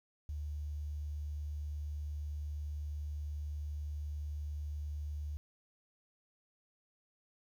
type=tone with quantisation; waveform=sine; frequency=74.3 Hz; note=D2; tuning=21 cents sharp; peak=-37 dBFS; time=0.29-5.37 s; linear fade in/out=0 ms; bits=11; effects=none